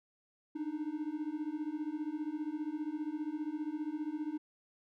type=beating tone pair; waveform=triangle; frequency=296.4 / 311.4 Hz; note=D4 / D#4; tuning=+16 / +2 cents; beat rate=15 Hz; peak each=-37 / -36 dBFS; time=0.55-4.38 s; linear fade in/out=10 ms; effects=none